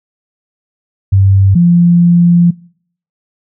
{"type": "tone pair in turn", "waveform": "sine", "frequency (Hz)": [97.3, 173.02], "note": ["G2", "F3"], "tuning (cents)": [-12, -16], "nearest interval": "minor seventh", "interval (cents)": 996, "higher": "second", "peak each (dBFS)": -4, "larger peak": "neither", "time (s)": [[1.12, 1.55], [1.55, 2.51]], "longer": "second", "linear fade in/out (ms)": 10, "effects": ["noise-tail reverb RT60 0.6 s tail -24 dB re dry"]}